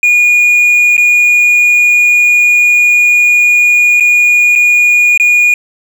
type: tone with dropouts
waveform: triangle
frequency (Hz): 2442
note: D#7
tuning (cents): -33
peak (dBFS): -3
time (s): 0.03-5.54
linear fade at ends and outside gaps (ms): 2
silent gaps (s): 0.968-0.978 / 4-4.006 / 4.554-4.558 / 5.176-5.198
effects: none